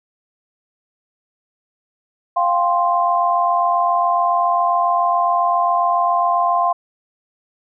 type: chord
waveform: sine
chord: F suspended second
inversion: none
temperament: just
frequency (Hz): 698.5 / 785.8 / 1047.7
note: F5 / G5 / C6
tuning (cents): 0 / +4 / +2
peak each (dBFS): -17 / -23 / -17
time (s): 2.36-6.73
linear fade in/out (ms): 10
effects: none